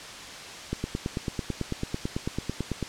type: click train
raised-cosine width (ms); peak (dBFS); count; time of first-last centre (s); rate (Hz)
3; -15; 20; 0.73-2.827; 9.06
effects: white hiss -40 dBFS RMS until 2.88 s + low-pass 6000 Hz 12 dB/octave